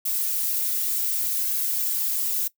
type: noise with flanger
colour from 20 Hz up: violet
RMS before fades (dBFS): -25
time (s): 0.05-2.48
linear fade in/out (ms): 10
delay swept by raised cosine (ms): 1.8 to 4.1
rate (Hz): 0.67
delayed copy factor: +0.6
effects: noise-tail reverb RT60 0.1 s tail -19 dB re dry